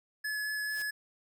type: tone with vibrato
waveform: square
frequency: 1707 Hz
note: G#6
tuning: 47 cents sharp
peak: -33 dBFS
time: 0.24-0.91 s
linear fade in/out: 10 ms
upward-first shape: sine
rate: 4.6 Hz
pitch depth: 8 cents each way
type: noise with exponential growth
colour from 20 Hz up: white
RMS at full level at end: -44 dBFS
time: 0.55-0.82 s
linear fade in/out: 0 ms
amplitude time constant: 57 ms
effects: none